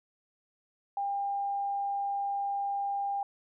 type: tone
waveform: sine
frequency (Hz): 800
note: G5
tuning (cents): +35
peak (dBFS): -29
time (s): 0.97-3.23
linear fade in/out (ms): 2
effects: none